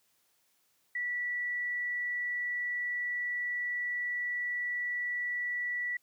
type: tone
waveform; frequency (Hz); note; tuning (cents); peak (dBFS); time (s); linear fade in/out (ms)
sine; 1950; B6; -23; -31; 0.95-5.97; 5
effects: white hiss -72 dBFS RMS until 6.02 s + high-pass 100 Hz 12 dB/octave